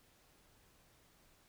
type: silence
effects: pink hiss -68 dBFS RMS until 1.48 s